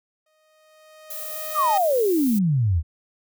sawtooth tone with exponential growth, 622.3 Hz, D#5, in tune, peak -21 dBFS, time 0.26-1.78 s, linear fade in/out 5 ms, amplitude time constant 330 ms
violet noise, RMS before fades -33 dBFS, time 1.1-2.39 s, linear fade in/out 5 ms
sine exponential sweep, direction down, 1300 to 74.2 Hz, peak -17 dBFS, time 1.54-2.83 s, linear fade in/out 50 ms
effects none

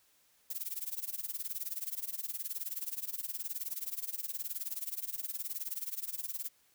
violet noise with tremolo, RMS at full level -36 dBFS, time 0.5-6.49 s, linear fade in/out 5 ms, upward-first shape sine, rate 19 Hz, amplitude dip 90%, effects white hiss -69 dBFS RMS until 6.74 s

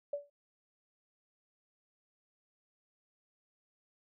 sine tone with exponential decay, 575 Hz, D5, 37 cents flat, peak -30 dBFS, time 0.13-0.3 s, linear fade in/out 5 ms, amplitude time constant 35 ms, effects none

